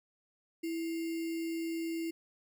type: tone with sample-and-hold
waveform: sine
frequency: 329.6 Hz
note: E4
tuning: in tune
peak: -33 dBFS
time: 0.63-2.11 s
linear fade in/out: 10 ms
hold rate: 2450 Hz
effects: none